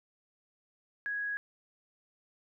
sine tone, 1661.2 Hz, G#6, in tune, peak -32 dBFS, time 1.06-1.37 s, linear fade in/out 0 ms, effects none

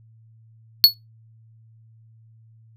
square tone with exponential decay, 4393 Hz, C#8, 16 cents flat, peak -4 dBFS, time 0.84-0.94 s, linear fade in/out 0 ms, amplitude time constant 21 ms, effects noise-tail reverb RT60 0.2 s tail -22 dB re dry + added 112 Hz sine -49 dBFS peak until 2.76 s

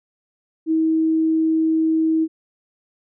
sine tone, 320.1 Hz, D#4, 49 cents sharp, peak -15 dBFS, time 0.66-2.28 s, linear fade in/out 50 ms, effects none

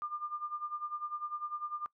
sine tone with tremolo, 1200 Hz, D6, 37 cents sharp, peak -33 dBFS, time 0.02-1.86 s, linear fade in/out 0 ms, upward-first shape sine, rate 10 Hz, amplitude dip 80%, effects noise-tail reverb RT60 0.1 s tail -22 dB re dry

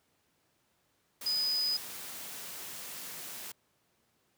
sine tone in noise, 4988 Hz, D#8, 3 cents sharp, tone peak -28 dBFS, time 1.26-1.77 s, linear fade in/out 5 ms, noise white, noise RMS -43 dBFS, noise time 1.21-3.52 s, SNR +12 dB, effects pink hiss -73 dBFS RMS until 4.37 s + high-pass 100 Hz 12 dB/octave

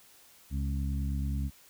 harmonic tone with a mistuned harmonic, 69.3 Hz, C#2, in tune, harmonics 1 / 2 / 3 / 4, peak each -30 / -36 / -39 / -43 dBFS, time 0.5-1.51 s, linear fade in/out 50 ms, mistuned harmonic 4, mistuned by -19 cents, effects white hiss -58 dBFS RMS until 1.69 s

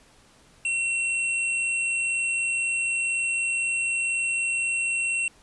square tone, 2721 Hz, F7, 46 cents flat, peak -24 dBFS, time 0.65-5.28 s, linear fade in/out 2 ms, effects pink hiss -56 dBFS RMS until 5.42 s + resampled to 24000 Hz

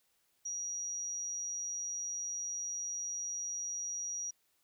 sine tone, 5760 Hz, F#8, 47 cents flat, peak -36 dBFS, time 0.45-4.31 s, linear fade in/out 10 ms, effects white hiss -75 dBFS RMS until 4.63 s

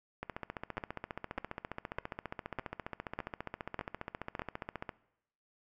two click trains, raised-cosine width 0.5 ms, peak -23 / -20 dBFS, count 70 / 7, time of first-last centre 0.23-4.892 / 0.78-4.394 s, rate 14.8 / 1.66 Hz, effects noise-tail reverb RT60 0.8 s tail -20 dB re dry

